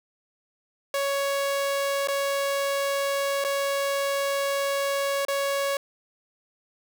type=tone with dropouts; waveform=sawtooth; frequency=557 Hz; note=C#5; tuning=8 cents sharp; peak=-20 dBFS; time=0.94-5.77 s; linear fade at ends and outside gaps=2 ms; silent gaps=2.074-2.084 / 3.441-3.447 / 5.251-5.283 s; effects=none